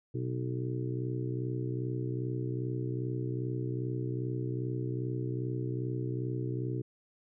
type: harmonic tone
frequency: 62.5 Hz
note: B1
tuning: 21 cents sharp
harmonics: 2 / 3 / 4 / 5 / 6 / 7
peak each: -33 / -46 / -48 / -39 / -40 / -44 dBFS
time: 0.14-6.82 s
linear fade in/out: 10 ms
effects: none